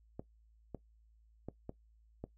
clicks, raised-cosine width 2 ms, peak -28 dBFS, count 5, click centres 0.195 / 0.747 / 1.486 / 1.694 / 2.24 s, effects noise-tail reverb RT60 0.1 s tail -18 dB re dry + added 55 Hz sine -63 dBFS peak until 2.37 s

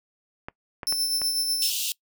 clicks, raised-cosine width 0.5 ms, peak -19 dBFS, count 4, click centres 0.485 / 0.832 / 0.925 / 1.217 s
sawtooth tone with tremolo, 5320 Hz, E8, 15 cents sharp, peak -19 dBFS, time 0.87-1.7 s, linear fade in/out 0 ms, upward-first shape sine, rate 8.1 Hz, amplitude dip 40%
pink high-pass noise, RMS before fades -28 dBFS, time 1.62-1.92 s, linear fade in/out 0 ms, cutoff 2700 Hz, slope 96 dB/octave
effects noise-tail reverb RT60 0.1 s tail -23 dB re dry

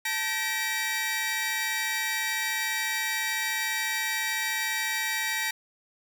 sawtooth tone cluster, 881 / 1550 / 1901 / 2322 Hz, A5 / G6 / A#6 / D7, +2 / -20 / +33 / -20 cents, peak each -32 / -34 / -26 / -29 dBFS, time 0.05-5.51 s, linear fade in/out 5 ms, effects none

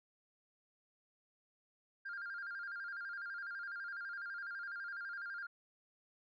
sine tone with vibrato, 1496 Hz, F#6, 19 cents sharp, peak -40 dBFS, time 2.05-5.47 s, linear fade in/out 10 ms, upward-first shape square, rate 12 Hz, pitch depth 110 cents each way, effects tanh soft clip ceiling -39 dBFS

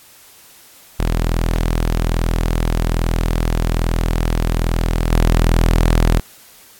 sawtooth tone with level steps, 41.2 Hz, E1, in tune, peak -11 / -7 dBFS, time 0.99-6.2 s, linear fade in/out 10 ms, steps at 5.11 s, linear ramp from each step 2 ms, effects white hiss -45 dBFS RMS until 6.79 s + AAC 64 kbps

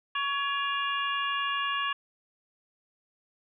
harmonic tone with a mistuned harmonic, 561 Hz, C#5, 21 cents sharp, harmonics 2 / 3 / 4 / 5 / 6, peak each -30 / -33 / -40 / -33 / -42 dBFS, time 0.15-1.93 s, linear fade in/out 5 ms, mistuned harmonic 4, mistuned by +120 cents, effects none

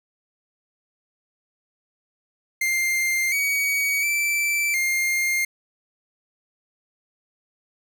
45% pulse tone with pitch steps, 2103 / 2256 / 2332 / 2117 Hz, C7 / C#7 / D7 / C7, +8 / +30 / -13 / +20 cents, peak -20 dBFS, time 2.61-5.45 s, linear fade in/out 5 ms, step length 710 ms, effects none

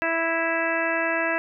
harmonic tone, 329.6 Hz, E4, in tune, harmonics 1 / 2 / 3 / 4 / 5 / 6 / 7 / 8, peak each -31 / -27 / -32 / -33 / -27 / -30 / -38 / -31 dBFS, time 0.02-1.38 s, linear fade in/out 0 ms, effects none

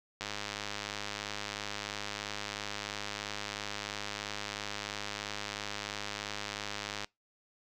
click train, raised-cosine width 0.2 ms, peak -19 dBFS, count 705, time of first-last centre 0.21-7.045 s, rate 103 Hz, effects noise-tail reverb RT60 0.2 s tail -25 dB re dry

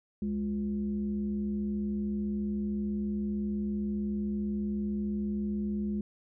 sine tone with frequency modulation, 207.7 Hz, G#3, in tune, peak -29 dBFS, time 0.22-6.01 s, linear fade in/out 2 ms, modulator 143 Hz, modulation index 0.5, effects none

